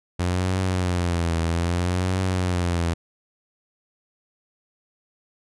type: tone with vibrato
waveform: sawtooth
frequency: 88.1 Hz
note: F2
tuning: 16 cents sharp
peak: -17 dBFS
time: 0.19-2.94 s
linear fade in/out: 10 ms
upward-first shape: triangle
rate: 0.62 Hz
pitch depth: 120 cents each way
effects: resampled to 24000 Hz